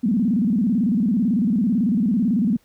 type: tone with vibrato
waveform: sine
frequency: 217.4 Hz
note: A3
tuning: 21 cents flat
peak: -16 dBFS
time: 0.03-2.57 s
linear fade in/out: 10 ms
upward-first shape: square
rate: 18 Hz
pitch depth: 200 cents each way
effects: pink hiss -61 dBFS RMS until 2.64 s